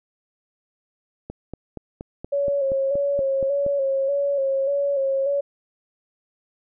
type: click train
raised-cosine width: 2 ms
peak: -19 dBFS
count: 11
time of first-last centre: 1.3-3.664 s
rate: 4.23 Hz
type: tone with vibrato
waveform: sine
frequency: 553 Hz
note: C#5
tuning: 4 cents flat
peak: -19 dBFS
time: 2.32-5.41 s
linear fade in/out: 10 ms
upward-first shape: square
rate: 1.7 Hz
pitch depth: 36 cents each way
effects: none

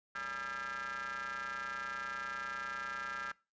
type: ring-modulated tone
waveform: 35% pulse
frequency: 130 Hz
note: C3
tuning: 11 cents flat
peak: -34 dBFS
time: 0.15-3.32 s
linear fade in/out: 5 ms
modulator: 1480 Hz
effects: noise-tail reverb RT60 0.3 s tail -22 dB re dry + resampled to 16000 Hz

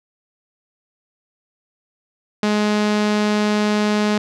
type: tone with low-pass filter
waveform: sawtooth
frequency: 210 Hz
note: G#3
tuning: 19 cents sharp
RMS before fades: -18 dBFS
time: 2.43-4.18 s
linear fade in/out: 2 ms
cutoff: 5400 Hz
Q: 0.99
effects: none

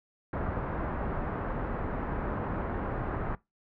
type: low-pass noise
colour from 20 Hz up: pink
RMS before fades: -33 dBFS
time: 0.33-3.35 s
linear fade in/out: 2 ms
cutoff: 1500 Hz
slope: 24 dB/octave
effects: noise-tail reverb RT60 0.2 s tail -21 dB re dry

